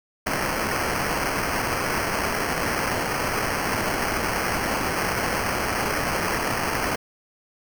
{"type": "noise with sample-and-hold", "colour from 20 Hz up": "blue", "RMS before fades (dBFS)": -25, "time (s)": [0.26, 6.96], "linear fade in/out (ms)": 10, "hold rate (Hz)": 3675, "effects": []}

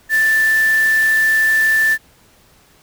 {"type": "tone in noise", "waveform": "sine", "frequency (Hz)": 1765, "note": "A6", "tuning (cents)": 5, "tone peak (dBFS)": -11, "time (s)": [0.09, 1.98], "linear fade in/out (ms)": 50, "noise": "white", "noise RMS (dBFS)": -29, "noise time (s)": [0.09, 1.98], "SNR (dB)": 15, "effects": ["pink hiss -51 dBFS RMS until 2.82 s"]}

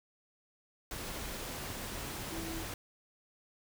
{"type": "tone in noise", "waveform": "sine", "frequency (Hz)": 328.3, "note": "E4", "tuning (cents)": -7, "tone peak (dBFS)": -41, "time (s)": [2.32, 2.63], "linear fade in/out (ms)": 2, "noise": "pink", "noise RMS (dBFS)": -41, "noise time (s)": [0.91, 2.74], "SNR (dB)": -3, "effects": []}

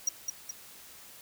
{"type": "tone with echo", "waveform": "square", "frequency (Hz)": 5730, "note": "F8", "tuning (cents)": 44, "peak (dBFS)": -24, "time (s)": [0.07, 0.09], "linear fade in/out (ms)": 5, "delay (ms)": 210, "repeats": 2, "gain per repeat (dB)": -5, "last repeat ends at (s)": 0.51, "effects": ["white hiss -51 dBFS RMS until 1.21 s"]}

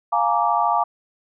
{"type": "chord", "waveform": "sine", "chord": "Bb dominant seventh", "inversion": "second", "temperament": "just", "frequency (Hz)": [699.2, 839.1, 932.3, 1165.4], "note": ["F5", "Ab5", "Bb5", "D6"], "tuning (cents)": [2, 18, 0, -14], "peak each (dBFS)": -22, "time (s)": [0.12, 0.84], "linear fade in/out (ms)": 10, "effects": []}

